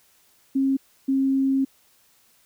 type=tone pair in turn; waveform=sine; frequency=270 / 269.1 Hz; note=C#4 / C4; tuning=-45 / +49 cents; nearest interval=unison; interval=6 cents; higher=first; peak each=-18 dBFS; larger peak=neither; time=0.55-0.77 / 1.08-1.65 s; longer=second; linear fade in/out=10 ms; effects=white hiss -60 dBFS RMS until 2.45 s